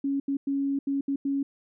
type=tone bursts at uneven times; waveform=sine; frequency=277.2 Hz; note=C#4; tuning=in tune; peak=-24 dBFS; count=6; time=0.04-0.2 / 0.28-0.37 / 0.47-0.79 / 0.87-1.01 / 1.08-1.16 / 1.25-1.43 s; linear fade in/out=5 ms; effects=none